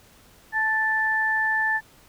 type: tone pair together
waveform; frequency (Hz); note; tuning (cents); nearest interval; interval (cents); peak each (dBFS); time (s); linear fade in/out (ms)
sine; 873 / 1760.2; A5 / A6; -14 / 0; octave; 1214; -27 / -21; 0.52-1.81; 50
effects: pink hiss -54 dBFS RMS until 2.08 s